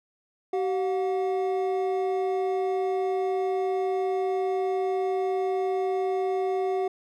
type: tone pair together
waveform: triangle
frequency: 381.7 / 721.6 Hz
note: G4 / F#5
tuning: -46 / -44 cents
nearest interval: major seventh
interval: 1102 cents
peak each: -23 / -28 dBFS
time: 0.53-6.88 s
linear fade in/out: 5 ms
effects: none